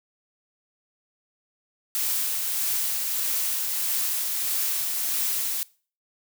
blue noise with tremolo, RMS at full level -25 dBFS, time 1.95-5.63 s, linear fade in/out 0 ms, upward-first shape triangle, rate 1.6 Hz, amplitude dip 30%, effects noise-tail reverb RT60 0.4 s tail -22 dB re dry

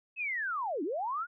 sine linear two-way sweep, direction down then up, 2637 to 268 to 1471 Hz, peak -31 dBFS, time 0.16-1.27 s, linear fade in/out 50 ms, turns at 0.83 s, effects none

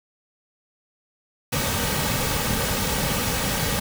pink noise with comb filter, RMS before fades -24 dBFS, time 1.52-3.8 s, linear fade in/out 10 ms, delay 2.9 ms, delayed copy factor -0.55, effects none

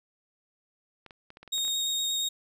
clicks, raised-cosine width 0.3 ms, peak -31 dBFS, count 9, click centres 1.063 / 1.108 / 1.304 / 1.371 / 1.43 / 1.477 / 1.581 / 1.65 / 1.68 s
30% pulse tone with vibrato, 3732 Hz, A#7, 1 cent sharp, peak -24 dBFS, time 1.52-2.29 s, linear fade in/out 10 ms, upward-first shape square, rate 8.6 Hz, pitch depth 11 cents each way
effects none

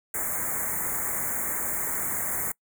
white band-stop noise, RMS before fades -29 dBFS, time 0.14-2.52 s, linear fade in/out 5 ms, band 2200 to 6700 Hz, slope 96 dB/octave, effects noise-tail reverb RT60 0.1 s tail -25 dB re dry

